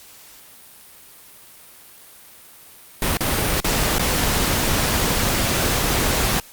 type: noise with dropouts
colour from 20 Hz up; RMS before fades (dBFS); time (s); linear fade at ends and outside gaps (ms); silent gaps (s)
pink; -20; 3.02-6.4; 2; 3.171-3.206 / 3.603-3.644 / 3.984-3.994
effects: white hiss -45 dBFS RMS until 6.52 s + Opus 48 kbps